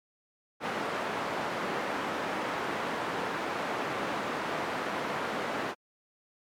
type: band-pass noise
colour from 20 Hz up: white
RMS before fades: -33 dBFS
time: 0.6-5.75 s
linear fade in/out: 50 ms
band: 190 to 1300 Hz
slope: 12 dB/octave
effects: MP3 96 kbps